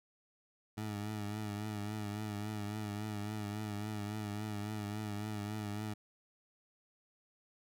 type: tone with vibrato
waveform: 20% pulse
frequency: 105.1 Hz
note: G#2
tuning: 21 cents sharp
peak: -33 dBFS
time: 0.77-5.94 s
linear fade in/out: 10 ms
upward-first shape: triangle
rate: 3.6 Hz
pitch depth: 59 cents each way
effects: none